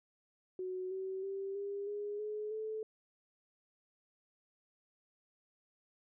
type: tone with pitch steps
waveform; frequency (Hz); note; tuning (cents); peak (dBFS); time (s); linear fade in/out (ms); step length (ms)
sine; 370 / 380.2 / 390.6 / 401.4 / 412.4 / 423.8 / 435.5; F#4 / F#4 / G4 / G4 / G#4 / G#4 / A4; 0 / +47 / -6 / +41 / -12 / +35 / -18; -37; 0.59-2.83; 2; 320
effects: none